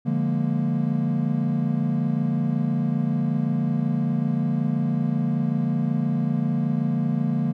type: chord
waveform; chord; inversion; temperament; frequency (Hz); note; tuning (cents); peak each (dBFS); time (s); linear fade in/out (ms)
triangle; Bb dominant seventh; first; equal; 146.83 / 174.61 / 207.7 / 233.1; D3 / F3 / Ab3 / Bb3; 0 / 0 / 0 / 0; -23 / -25 / -27 / -23; 0.05-7.53; 20
effects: none